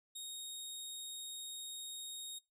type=tone; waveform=20% pulse; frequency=3735 Hz; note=A#7; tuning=3 cents sharp; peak=-38 dBFS; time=0.15-2.39 s; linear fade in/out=10 ms; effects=noise-tail reverb RT60 0.2 s tail -22 dB re dry